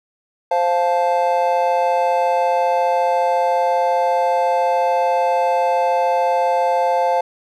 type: chord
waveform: triangle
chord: F major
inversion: second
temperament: just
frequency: 523.8 / 698.5 / 873.1 Hz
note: C5 / F5 / A5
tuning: +2 / 0 / -14 cents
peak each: -17 dBFS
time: 0.51-7.21 s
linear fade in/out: 5 ms
effects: none